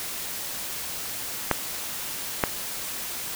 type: clicks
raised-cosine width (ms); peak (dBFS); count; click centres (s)
0.5; -4; 2; 1.513 / 2.438
effects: white hiss -33 dBFS RMS until 3.35 s